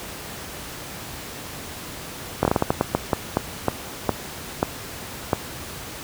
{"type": "slowing click train", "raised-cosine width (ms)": 1, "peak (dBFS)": -3, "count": 15, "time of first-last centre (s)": [2.43, 5.332], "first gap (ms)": 21, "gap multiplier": 1.31, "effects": ["pink hiss -35 dBFS RMS until 6.03 s", "high-pass 60 Hz 12 dB/octave"]}